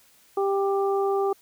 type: harmonic tone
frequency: 394.2 Hz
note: G4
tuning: 10 cents sharp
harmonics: 1 / 2 / 3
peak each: -22 / -28 / -32 dBFS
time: 0.37-1.33 s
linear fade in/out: 5 ms
effects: white hiss -58 dBFS RMS until 1.41 s